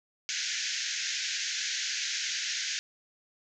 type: band-pass noise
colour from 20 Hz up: white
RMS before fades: -33 dBFS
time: 0.29-2.79 s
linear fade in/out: 0 ms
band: 1500 to 6900 Hz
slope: 96 dB/octave
effects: none